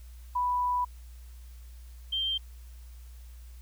sine tone pair in turn, 987.8 / 3155 Hz, B5 / G7, 0 / +10 cents, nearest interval octave + minor sixth, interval 2010 cents, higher second, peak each -25 / -27 dBFS, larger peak first, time 0.35-0.85 / 2.12-2.38 s, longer first, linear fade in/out 10 ms, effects added 60 Hz sine -44 dBFS peak until 3.61 s + white hiss -61 dBFS RMS until 3.61 s

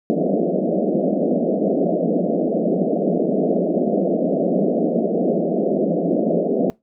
pink band-pass noise, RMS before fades -19 dBFS, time 0.1-6.7 s, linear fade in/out 0 ms, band 170 to 680 Hz, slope 96 dB/octave, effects noise-tail reverb RT60 0.2 s tail -23 dB re dry

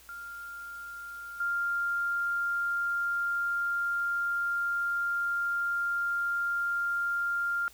sine tone with level steps, 1396.9 Hz, F6, in tune, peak -39 / -27 dBFS, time 0.09-7.68 s, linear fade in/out 0 ms, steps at 1.4 s, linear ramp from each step 5 ms, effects added 60 Hz sine -62 dBFS peak until 7.73 s + white hiss -56 dBFS RMS until 7.73 s

